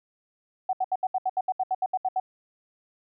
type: tone bursts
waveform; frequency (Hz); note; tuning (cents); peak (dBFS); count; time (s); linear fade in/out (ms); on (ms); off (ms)
sine; 750; F#5; +23; -22; 14; 0.69-2.2; 5; 41; 72
effects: none